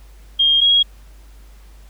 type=tone pair in turn; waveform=sine; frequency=3224 / 3294 Hz; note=G7 / G#7; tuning=+48 / -15 cents; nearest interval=unison; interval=37 cents; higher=second; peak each=-11 / -10 dBFS; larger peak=second; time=0.39-0.61 / 0.61-0.83 s; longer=neither; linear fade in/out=10 ms; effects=added 50 Hz sine -40 dBFS peak until 1.89 s + pink hiss -53 dBFS RMS until 1.89 s